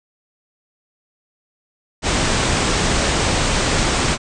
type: low-pass noise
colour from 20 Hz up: pink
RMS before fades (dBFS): -18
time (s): 2.02-4.18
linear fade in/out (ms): 50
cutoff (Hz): 8800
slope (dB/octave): 96
effects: none